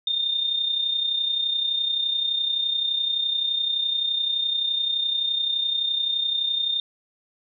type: tone with amplitude modulation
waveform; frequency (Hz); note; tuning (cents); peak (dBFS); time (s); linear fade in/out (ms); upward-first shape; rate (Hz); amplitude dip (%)
sine; 3634; A#7; -45; -19; 0.07-6.8; 2; sine; 31.7; 55
effects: none